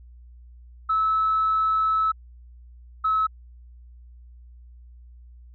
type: tone pair in turn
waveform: sine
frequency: 1302 / 1293 Hz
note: E6 / E6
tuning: -22 / -34 cents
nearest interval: unison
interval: 12 cents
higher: first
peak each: -18 dBFS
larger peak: neither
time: 0.89-2.12 / 3.04-3.27 s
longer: first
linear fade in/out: 10 ms
effects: tanh soft clip ceiling -14 dBFS + added 60 Hz sine -44 dBFS peak until 5.54 s